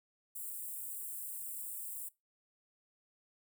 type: high-pass noise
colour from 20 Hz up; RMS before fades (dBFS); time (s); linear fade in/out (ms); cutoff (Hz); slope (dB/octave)
white; -43; 0.35-2.09; 10; 7700; 96
effects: noise-tail reverb RT60 0.2 s tail -20 dB re dry